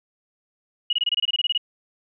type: tone bursts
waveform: sine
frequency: 2900 Hz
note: F#7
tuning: 35 cents flat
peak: -18 dBFS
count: 13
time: 0.9-1.578 s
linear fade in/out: 5 ms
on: 30 ms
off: 24 ms
effects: none